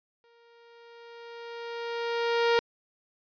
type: tone with exponential growth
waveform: sawtooth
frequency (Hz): 467.9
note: A#4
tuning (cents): +6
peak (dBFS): -16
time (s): 0.24-2.59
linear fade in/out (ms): 0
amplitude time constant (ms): 510
effects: resampled to 11025 Hz

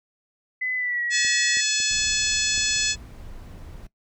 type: tone with pitch glide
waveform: sine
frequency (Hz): 2014 to 1918.6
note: B6 to A#6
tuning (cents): +33 to +49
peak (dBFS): -24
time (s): 0.61-1.61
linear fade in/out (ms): 10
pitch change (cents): -84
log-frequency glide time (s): 0.76-1.02
type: harmonic tone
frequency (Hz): 859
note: A5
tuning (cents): -42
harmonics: 2 / 3 / 4 / 5 / 6 / 7 / 8 / 9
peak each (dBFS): -29 / -29 / -29 / -29 / -29 / -29 / -29 / -29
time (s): 1.1-2.96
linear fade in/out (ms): 50
type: clicks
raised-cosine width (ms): 2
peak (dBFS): -29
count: 4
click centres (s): 1.249 / 1.571 / 1.802 / 2.578
type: noise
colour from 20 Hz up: brown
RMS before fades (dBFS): -40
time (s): 1.9-3.87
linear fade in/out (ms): 5
effects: noise-tail reverb RT60 0.1 s tail -18 dB re dry

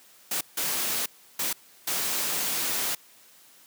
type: noise bursts at uneven times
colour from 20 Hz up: white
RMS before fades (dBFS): -28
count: 4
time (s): 0.31-0.41 / 0.57-1.06 / 1.39-1.53 / 1.87-2.95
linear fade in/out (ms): 5
effects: white hiss -55 dBFS RMS until 3.66 s + high-pass 150 Hz 12 dB/octave

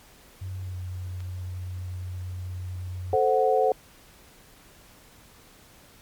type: tone with pitch glide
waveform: sine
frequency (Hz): 93.5 to 90.89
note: F#2 to F#2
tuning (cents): +19 to -30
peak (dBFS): -31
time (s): 0.41-3.16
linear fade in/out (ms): 10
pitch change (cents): -49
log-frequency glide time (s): 0.62-0.74
type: clicks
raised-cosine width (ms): 0.2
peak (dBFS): -38 / -30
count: 2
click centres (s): 1.2 / 1.205
type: chord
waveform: sine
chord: F# diminished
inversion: first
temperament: equal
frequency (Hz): 440 / 523.3 / 740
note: A4 / C5 / F#5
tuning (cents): 0 / 0 / 0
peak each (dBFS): -23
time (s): 3.13-3.72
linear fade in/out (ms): 2
effects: pink hiss -53 dBFS RMS until 6.01 s + MP3 96 kbps

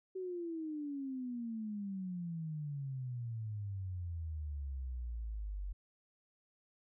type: exponential sweep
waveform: sine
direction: down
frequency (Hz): 380 to 46.25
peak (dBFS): -38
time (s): 0.15-5.73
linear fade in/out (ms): 10
effects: none

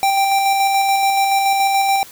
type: tone with tremolo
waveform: square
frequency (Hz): 785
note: G5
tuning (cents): +2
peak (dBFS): -13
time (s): 0.03-2.03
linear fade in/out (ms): 0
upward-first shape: square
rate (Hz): 7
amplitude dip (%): 25
effects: white hiss -40 dBFS RMS until 2.11 s

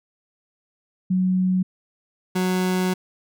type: tone pair in turn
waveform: sine / 30% pulse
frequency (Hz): 185 / 184.14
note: F#3 / F#3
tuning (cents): 0 / -8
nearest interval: unison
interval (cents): 8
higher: first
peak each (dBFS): -17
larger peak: neither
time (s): 1.1-1.63 / 2.35-2.94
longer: second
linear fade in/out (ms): 10
effects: none

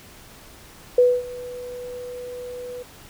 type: tone with ADSR envelope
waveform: sine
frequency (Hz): 493.9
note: B4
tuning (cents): 0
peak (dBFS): -10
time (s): 0.98-2.83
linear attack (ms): 4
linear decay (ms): 240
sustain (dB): -21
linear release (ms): 9
effects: pink hiss -46 dBFS RMS until 3.09 s

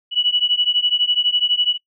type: beating tone pair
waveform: sine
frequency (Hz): 2939 / 2951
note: F#7 / F#7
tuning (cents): -12 / -5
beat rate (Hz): 12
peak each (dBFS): -18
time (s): 0.11-1.78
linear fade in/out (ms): 50
effects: noise-tail reverb RT60 0.1 s tail -23 dB re dry

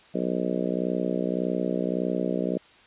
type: harmonic tone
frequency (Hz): 61.74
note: B1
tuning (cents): 0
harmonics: 3 / 4 / 5 / 6 / 7 / 8 / 9 / 10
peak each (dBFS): -30 / -31 / -32 / -33 / -33 / -34 / -35 / -35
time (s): 0.14-2.58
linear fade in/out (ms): 10
effects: white hiss -54 dBFS RMS until 2.86 s + resampled to 8000 Hz

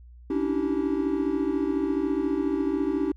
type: tone cluster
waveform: triangle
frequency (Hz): 280.7 / 295 / 324.9 / 386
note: C#4 / D4 / E4 / G4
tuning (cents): +22 / +8 / -25 / -27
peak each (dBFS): -27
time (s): 0.3-3.12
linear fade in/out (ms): 5
effects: added 60 Hz sine -45 dBFS peak until 3.16 s

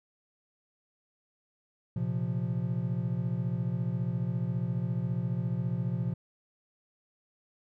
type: chord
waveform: triangle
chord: Bb suspended second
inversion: none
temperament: just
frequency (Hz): 116.54 / 131.11 / 174.81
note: Bb2 / C3 / F3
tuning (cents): 0 / +4 / +2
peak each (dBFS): -31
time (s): 1.96-6.14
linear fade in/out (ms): 5
effects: none

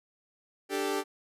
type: chord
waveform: sawtooth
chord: D suspended fourth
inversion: none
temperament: equal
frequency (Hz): 293.7 / 392 / 440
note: D4 / G4 / A4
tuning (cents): 0 / 0 / 0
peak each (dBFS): -31 / -27 / -31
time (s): 0.69-1.04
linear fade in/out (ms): 50
effects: resampled to 32000 Hz

